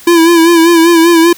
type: tone with vibrato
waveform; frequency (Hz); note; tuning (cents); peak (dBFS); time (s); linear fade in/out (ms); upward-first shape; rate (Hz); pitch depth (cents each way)
square; 335.1; E4; +29; -4; 0.07-1.33; 5; sine; 5.1; 55
effects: white hiss -35 dBFS RMS until 1.37 s